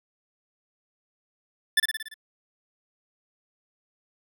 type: tone with echo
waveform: 25% pulse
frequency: 1758 Hz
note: A6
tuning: 2 cents flat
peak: -13 dBFS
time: 1.77-1.8 s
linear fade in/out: 5 ms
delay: 57 ms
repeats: 6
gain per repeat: -4 dB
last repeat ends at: 2.142 s
effects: none